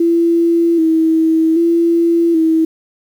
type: tone with vibrato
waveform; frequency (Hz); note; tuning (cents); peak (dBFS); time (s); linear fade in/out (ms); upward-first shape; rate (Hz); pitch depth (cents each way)
sine; 329.5; E4; -1; -9; 0-2.65; 5; square; 0.64; 39
effects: 7-bit